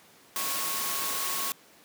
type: tone in noise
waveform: sine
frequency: 1100 Hz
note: C#6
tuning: 14 cents flat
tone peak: -37 dBFS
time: 0.36-1.52 s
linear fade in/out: 0 ms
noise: white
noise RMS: -31 dBFS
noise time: 0.36-1.52 s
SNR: -9 dB
effects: pink hiss -56 dBFS RMS until 1.84 s + high-pass 200 Hz 12 dB/octave